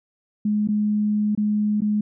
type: tone with dropouts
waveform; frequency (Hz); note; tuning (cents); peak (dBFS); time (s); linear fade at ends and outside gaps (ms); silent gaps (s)
sine; 210; G#3; +19; -18; 0.45-2.01; 5; 0.675-0.686 / 1.351-1.375 / 1.807-1.818
effects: none